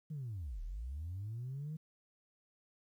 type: linear two-way sweep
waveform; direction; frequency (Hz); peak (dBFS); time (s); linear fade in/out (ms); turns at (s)
sine; down then up; 160 to 36.1 to 160; -38; 0.1-1.77; 10; 0.62
effects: tanh soft clip ceiling -36 dBFS + 12-bit